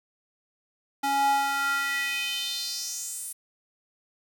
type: tone with high-pass filter sweep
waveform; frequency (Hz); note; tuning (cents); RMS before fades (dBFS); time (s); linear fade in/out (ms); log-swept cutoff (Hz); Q
square; 277.7; C#4; +3; -28; 1.03-3.33; 10; 600 to 10000; 3.8
effects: 9-bit